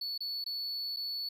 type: tone with dropouts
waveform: triangle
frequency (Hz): 4435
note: C#8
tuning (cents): 0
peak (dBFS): -33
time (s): 0.01-1.29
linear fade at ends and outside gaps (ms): 5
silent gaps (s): 0.179-0.205 / 0.442-0.461 / 0.963-0.968
effects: none